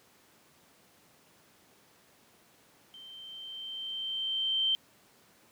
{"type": "tone with level ramp", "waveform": "sine", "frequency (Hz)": 3122, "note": "G7", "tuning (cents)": -8, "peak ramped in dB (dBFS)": [-47, -24], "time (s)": [2.94, 4.75], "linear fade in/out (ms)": 0, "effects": ["pink hiss -62 dBFS RMS until 5.51 s", "high-pass 150 Hz 12 dB/octave"]}